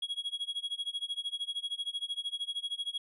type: tone with tremolo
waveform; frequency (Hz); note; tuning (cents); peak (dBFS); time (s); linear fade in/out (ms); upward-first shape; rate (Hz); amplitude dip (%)
triangle; 3316; G#7; -3; -29; 0.02-2.98; 5; sine; 13; 95
effects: resampled to 24000 Hz